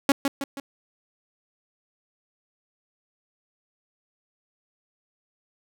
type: tone with echo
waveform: sawtooth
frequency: 277.2 Hz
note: C#4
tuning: in tune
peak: -11 dBFS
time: 0.09-0.12 s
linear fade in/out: 2 ms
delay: 160 ms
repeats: 3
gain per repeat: -6 dB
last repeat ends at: 0.6 s
effects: none